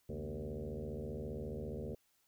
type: tone with frequency modulation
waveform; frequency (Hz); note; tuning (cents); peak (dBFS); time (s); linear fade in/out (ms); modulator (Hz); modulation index
sine; 159.2; D#3; +40; -39; 0.09-1.95; 5; 74.9; 5.1
effects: white hiss -75 dBFS RMS until 2.27 s